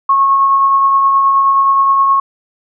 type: tone with tremolo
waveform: sine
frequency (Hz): 1094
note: C#6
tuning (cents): -23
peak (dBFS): -6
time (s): 0.09-2.2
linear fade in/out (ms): 5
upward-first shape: triangle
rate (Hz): 9.5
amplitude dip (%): 30
effects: none